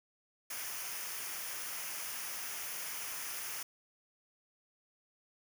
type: noise with comb filter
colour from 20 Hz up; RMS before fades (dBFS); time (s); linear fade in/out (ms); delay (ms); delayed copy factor
white; -41; 0.5-3.63; 5; 0.25; -0.6
effects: none